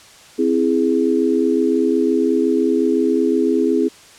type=chord; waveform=sine; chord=C augmented; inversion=none; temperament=equal; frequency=261.6 / 329.6 / 415.3 Hz; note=C4 / E4 / G#4; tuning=0 / 0 / 0 cents; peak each=-18 dBFS; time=0.38-3.89 s; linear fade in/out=20 ms; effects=white hiss -44 dBFS RMS until 4.18 s + low-pass 8000 Hz 12 dB/octave